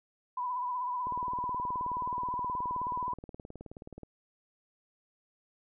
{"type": "tone with vibrato", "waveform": "sine", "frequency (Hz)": 993, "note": "B5", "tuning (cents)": 9, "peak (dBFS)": -31, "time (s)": [0.37, 3.14], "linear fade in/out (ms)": 5, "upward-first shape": "triangle", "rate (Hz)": 16, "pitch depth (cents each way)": 52}
{"type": "click train", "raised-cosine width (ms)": 2, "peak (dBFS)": -31, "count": 57, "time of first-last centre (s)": [1.07, 4.033], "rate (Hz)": 18.9}
{"effects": []}